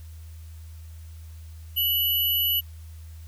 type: tone pair together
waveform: sine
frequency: 2960 / 11840 Hz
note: F#7 / F#9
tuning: 0 / 0 cents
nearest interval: 2 octaves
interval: 2400 cents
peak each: -24 / -23 dBFS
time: 1.76-2.61 s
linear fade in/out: 20 ms
effects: added 80 Hz sine -39 dBFS peak until 3.27 s + white hiss -57 dBFS RMS until 3.27 s